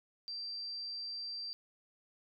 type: tone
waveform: sine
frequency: 4699 Hz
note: D8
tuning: in tune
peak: -39 dBFS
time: 0.28-1.53 s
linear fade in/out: 0 ms
effects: none